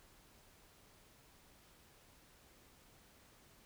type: silence
effects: pink hiss -65 dBFS RMS until 3.65 s